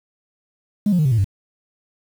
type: tone with pitch steps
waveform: sine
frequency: 207 / 178.13 / 153.29 / 131.92 / 113.52 / 97.69 Hz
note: G#3 / F3 / D#3 / C3 / A#2 / G2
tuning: -5 / +35 / -25 / +15 / -45 / -5 cents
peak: -12 dBFS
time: 0.86-1.244 s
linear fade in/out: 5 ms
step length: 64 ms
effects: tanh soft clip ceiling -11 dBFS + 7-bit